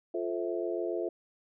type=chord; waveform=sine; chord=F major seventh; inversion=none; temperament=just; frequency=349.2 / 436.5 / 523.8 / 654.8 Hz; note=F4 / A4 / C5 / E5; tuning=0 / -14 / +2 / -12 cents; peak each=-33 / -36 / -39 / -37 dBFS; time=0.14-1.09 s; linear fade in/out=5 ms; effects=none